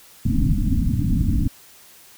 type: low-pass noise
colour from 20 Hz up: pink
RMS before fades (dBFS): -19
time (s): 0.25-1.48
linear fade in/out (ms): 5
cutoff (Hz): 290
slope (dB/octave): 96
effects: white hiss -48 dBFS RMS until 2.17 s